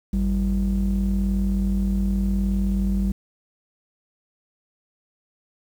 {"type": "ring-modulated tone", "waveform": "triangle", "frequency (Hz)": 71.3, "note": "C#2", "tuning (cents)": 49, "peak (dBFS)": -14, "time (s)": [0.13, 3.12], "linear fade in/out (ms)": 5, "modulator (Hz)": 123, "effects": ["8-bit"]}